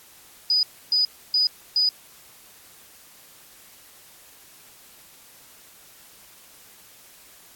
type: tone bursts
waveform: sine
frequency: 4960 Hz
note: D#8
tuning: 6 cents flat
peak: -17 dBFS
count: 4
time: 0.5-1.89 s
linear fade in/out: 2 ms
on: 130 ms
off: 290 ms
effects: white hiss -50 dBFS RMS until 7.55 s + AAC 64 kbps